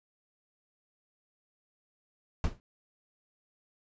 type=noise with exponential decay; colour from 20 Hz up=brown; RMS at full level=-24 dBFS; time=2.44-2.6 s; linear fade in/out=1 ms; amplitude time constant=33 ms; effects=resampled to 16000 Hz